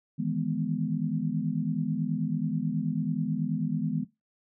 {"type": "chord", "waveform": "sine", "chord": "E major seventh", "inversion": "third", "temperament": "equal", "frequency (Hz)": [155.56, 164.81, 207.7, 246.9], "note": ["D#3", "E3", "G#3", "B3"], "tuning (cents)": [0, 0, 0, 0], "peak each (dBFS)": -32, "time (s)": [0.18, 4.05], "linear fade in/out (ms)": 20, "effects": ["noise-tail reverb RT60 0.2 s tail -17 dB re dry"]}